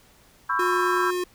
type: chord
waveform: sine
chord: C# half-diminished seventh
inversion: third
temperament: just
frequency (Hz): 997.9 / 1108.7 / 1330.5 / 1596.6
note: B5 / C#6 / E6 / G6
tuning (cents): +18 / 0 / +16 / +31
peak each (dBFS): -27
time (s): 0.49-1.11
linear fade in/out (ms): 10
type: tone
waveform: square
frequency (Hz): 359.8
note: F#4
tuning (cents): -48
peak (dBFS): -25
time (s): 0.59-1.24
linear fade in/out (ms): 5
effects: pink hiss -56 dBFS RMS until 1.34 s